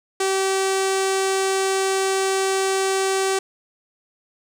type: tone with low-pass filter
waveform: sawtooth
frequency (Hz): 384.8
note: G4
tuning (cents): -32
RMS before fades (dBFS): -21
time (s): 0.2-3.39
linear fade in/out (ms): 5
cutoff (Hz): 8300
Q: 2.5
effects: 7-bit